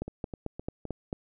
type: two click trains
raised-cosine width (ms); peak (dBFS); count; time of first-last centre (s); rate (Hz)
2; -24 / -19; 4 / 6; 0.08-0.853 / 0.02-1.129; 3.88 / 4.51
effects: none